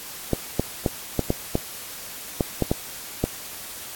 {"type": "clicks", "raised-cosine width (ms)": 2, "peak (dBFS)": -6, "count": 10, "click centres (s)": [0.333, 0.596, 0.862, 1.193, 1.304, 1.554, 2.408, 2.623, 2.715, 3.24], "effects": ["white hiss -37 dBFS RMS until 3.95 s", "AAC 64 kbps"]}